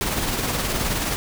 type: noise with tremolo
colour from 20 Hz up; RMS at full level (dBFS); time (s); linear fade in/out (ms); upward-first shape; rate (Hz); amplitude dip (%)
pink; -22; 0.01-1.16; 0; triangle; 19; 45
effects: none